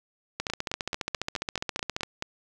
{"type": "two click trains", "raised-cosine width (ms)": 0.2, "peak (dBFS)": [-13, -12], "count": [9, 25], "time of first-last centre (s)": [[0.5, 2.224], [0.4, 2.033]], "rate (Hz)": [4.64, 14.7], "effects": []}